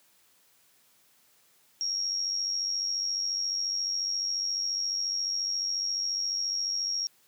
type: tone with amplitude modulation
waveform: sine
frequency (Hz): 5588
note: F8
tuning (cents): 0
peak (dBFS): -25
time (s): 1.81-7.07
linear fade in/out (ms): 0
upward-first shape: sine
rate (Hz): 94.3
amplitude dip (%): 55
effects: white hiss -64 dBFS RMS until 7.27 s + high-pass 100 Hz 12 dB/octave